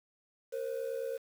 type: ring-modulated tone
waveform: triangle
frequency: 497.7 Hz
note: B4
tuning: 13 cents sharp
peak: -28 dBFS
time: 0.52-1.18 s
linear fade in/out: 20 ms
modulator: 34.5 Hz
effects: tanh soft clip ceiling -27 dBFS + 9-bit